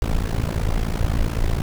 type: noise with amplitude modulation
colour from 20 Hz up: brown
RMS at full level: -17 dBFS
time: 0.02-1.62 s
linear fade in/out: 0 ms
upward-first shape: sine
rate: 55.7 Hz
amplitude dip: 90%
effects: none